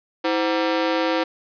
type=ring-modulated tone; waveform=sawtooth; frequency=421.3 Hz; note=G#4; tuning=25 cents sharp; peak=-12 dBFS; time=0.24-1.24 s; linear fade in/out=10 ms; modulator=96 Hz; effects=resampled to 11025 Hz + 8-bit